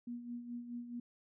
sine tone with tremolo, 240 Hz, B3, 49 cents flat, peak -39 dBFS, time 0.07-1 s, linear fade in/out 5 ms, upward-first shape sine, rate 4.7 Hz, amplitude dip 60%, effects none

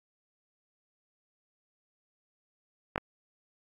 clicks, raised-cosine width 0.5 ms, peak -14 dBFS, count 2, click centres 2.959 / 2.979 s, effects AAC 32 kbps

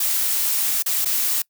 blue noise with dropouts, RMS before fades -21 dBFS, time 0-1.42 s, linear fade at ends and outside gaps 5 ms, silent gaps 0.825-0.86 / 1.048-1.056 s, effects noise-tail reverb RT60 0.1 s tail -24 dB re dry

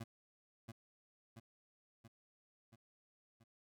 25% pulse tone with echo, 114.1 Hz, A#2, 37 cents flat, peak -40 dBFS, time 0-0.04 s, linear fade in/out 10 ms, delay 680 ms, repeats 5, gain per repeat -4 dB, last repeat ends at 3.44 s, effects none

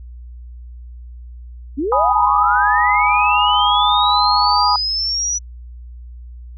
sine linear sweep, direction up, 251.4 to 5920 Hz, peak -17 dBFS, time 1.77-5.39 s, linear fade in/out 20 ms
sine chord, G# minor, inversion none, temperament equal, 830.6 / 987.8 / 1244.5 Hz, G#5 / B5 / D#6, 0 / 0 / 0 cents, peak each -17 dBFS, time 1.92-4.76 s, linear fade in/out 2 ms
effects added 60 Hz sine -32 dBFS peak until 6.57 s

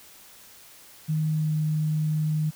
sine tone with pitch glide, 155.56 to 154.22 Hz, D#3 to D#3, 0 to -15 cents, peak -22 dBFS, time 1.08-2.51 s, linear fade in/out 20 ms, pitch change -15 cents, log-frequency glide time 1.32-1.55 s, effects white hiss -50 dBFS RMS until 2.55 s

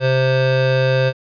square tone pair together, 130.9 / 523.6 Hz, C3 / C5, +1 / +1 cents, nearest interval 2 octaves, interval 2400 cents, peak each -17 dBFS, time 0-1.13 s, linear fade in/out 50 ms, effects resampled to 11025 Hz

